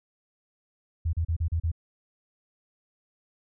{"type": "tone bursts", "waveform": "sine", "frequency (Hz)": 82.41, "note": "E2", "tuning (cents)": 0, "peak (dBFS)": -23, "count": 6, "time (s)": [1.05, 1.717], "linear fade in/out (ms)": 10, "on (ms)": 82, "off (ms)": 35, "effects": []}